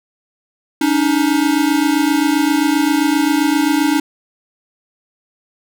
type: tone pair together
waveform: square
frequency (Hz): 283.5 / 311.1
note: C#4 / D#4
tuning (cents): +39 / 0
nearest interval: major second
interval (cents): 161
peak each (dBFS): -16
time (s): 0.81-4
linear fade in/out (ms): 5
effects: none